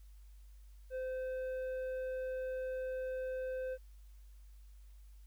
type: tone with tanh clipping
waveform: sine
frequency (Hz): 516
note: C5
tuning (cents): -24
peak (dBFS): -38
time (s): 0.9-3.78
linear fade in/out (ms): 50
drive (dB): 7
effects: added 50 Hz sine -53 dBFS peak until 5.26 s + white hiss -73 dBFS RMS until 5.26 s